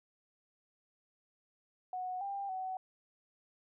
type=tone with pitch steps; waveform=sine; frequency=736 / 795 / 751 Hz; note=F#5 / G5 / F#5; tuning=-9 / +24 / +26 cents; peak=-36 dBFS; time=1.93-2.77 s; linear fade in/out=2 ms; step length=280 ms; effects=none